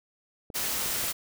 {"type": "clicks", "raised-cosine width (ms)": 2, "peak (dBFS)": -28, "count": 3, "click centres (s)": [0.502, 0.861, 1.041]}
{"type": "noise", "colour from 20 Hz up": "white", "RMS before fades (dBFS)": -30, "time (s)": [0.54, 1.13], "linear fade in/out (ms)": 20}
{"effects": []}